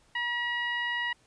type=tone with low-pass filter; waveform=15% pulse; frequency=960 Hz; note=B5; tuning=49 cents flat; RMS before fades=-31 dBFS; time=0.15-1.13 s; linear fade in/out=5 ms; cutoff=2300 Hz; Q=4.5; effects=pink hiss -64 dBFS RMS until 1.26 s + resampled to 22050 Hz